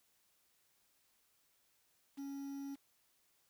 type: tone with quantisation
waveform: triangle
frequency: 277.4 Hz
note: C#4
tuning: 1 cent sharp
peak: -40 dBFS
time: 2.17-2.76 s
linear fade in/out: 20 ms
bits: 10
effects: white hiss -75 dBFS RMS until 3.49 s